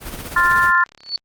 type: noise with tremolo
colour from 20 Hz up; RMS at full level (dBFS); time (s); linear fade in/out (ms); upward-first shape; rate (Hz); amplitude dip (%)
pink; -28; 0-0.72; 50; sine; 16; 55
type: chord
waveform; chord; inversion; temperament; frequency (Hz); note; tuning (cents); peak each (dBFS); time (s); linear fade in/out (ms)
sine; F major; second; equal; 1046.5 / 1396.9 / 1760; C6 / F6 / A6; 0 / 0 / 0; -16; 0.36-0.84; 5
type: click train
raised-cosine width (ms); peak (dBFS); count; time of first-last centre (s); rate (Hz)
0.2; -26; 17; 0.72-1.177; 35
type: tone with exponential growth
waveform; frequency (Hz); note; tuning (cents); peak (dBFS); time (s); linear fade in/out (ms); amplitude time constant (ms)
sine; 4457; C#8; +9; -16; 0.98-1.16; 1; 37
effects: Opus 32 kbps